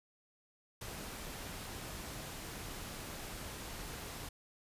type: noise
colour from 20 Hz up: pink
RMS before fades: -45 dBFS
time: 0.81-4.29 s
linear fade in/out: 5 ms
effects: resampled to 32000 Hz